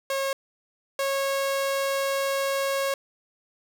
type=tone pair in turn; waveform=sawtooth; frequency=544 / 548.1 Hz; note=C#5 / C#5; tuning=-33 / -20 cents; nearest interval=unison; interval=13 cents; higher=second; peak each=-21 / -20 dBFS; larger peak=second; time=0.1-0.33 / 0.99-2.94 s; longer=second; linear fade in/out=2 ms; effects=none